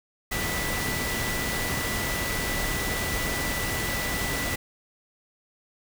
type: tone in noise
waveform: sine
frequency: 1975.5 Hz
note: B6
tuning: in tune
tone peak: -32 dBFS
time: 0.31-4.56 s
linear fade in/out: 10 ms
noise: pink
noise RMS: -29 dBFS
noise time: 0.31-4.56 s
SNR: -6 dB
effects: none